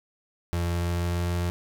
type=tone with pitch glide; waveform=35% pulse; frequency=86.1 to 87.35 Hz; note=F2 to F2; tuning=-24 to +1 cents; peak=-23 dBFS; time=0.53-1.5 s; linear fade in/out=0 ms; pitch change=+25 cents; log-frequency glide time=0.66-1.36 s; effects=10-bit